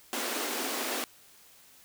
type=high-pass noise; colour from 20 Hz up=pink; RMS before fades=-33 dBFS; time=0.13-1.04 s; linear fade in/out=0 ms; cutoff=230 Hz; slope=96 dB/octave; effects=white hiss -57 dBFS RMS until 1.84 s